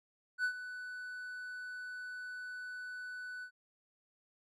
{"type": "tone with ADSR envelope", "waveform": "triangle", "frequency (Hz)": 1492, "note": "F#6", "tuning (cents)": 14, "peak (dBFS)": -27, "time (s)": [0.38, 3.51], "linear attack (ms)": 62, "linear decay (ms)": 83, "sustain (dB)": -13, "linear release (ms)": 82, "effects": ["resampled to 32000 Hz"]}